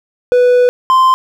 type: tone pair in turn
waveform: triangle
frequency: 493.9 / 1040.8 Hz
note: B4 / C6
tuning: 0 / -9 cents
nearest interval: octave + minor second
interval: 1291 cents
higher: second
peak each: -4 dBFS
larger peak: neither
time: 0.32-0.69 / 0.9-1.14 s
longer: first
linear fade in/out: 0 ms
effects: none